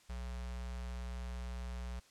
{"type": "tone with notch filter", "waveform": "square", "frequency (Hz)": 61.1, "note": "B1", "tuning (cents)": -18, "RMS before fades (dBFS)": -42, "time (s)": [0.09, 2], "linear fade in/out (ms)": 10, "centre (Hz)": 310, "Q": 1, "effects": ["white hiss -65 dBFS RMS until 2.1 s", "low-pass 8000 Hz 12 dB/octave"]}